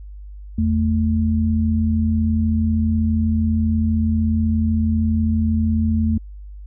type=tone pair together; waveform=sine; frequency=82.41 / 221 Hz; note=E2 / A3; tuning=0 / +8 cents; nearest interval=octave + perfect fourth; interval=1708 cents; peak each=-18 dBFS; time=0.58-6.18 s; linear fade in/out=5 ms; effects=added 50 Hz sine -33 dBFS peak until 6.66 s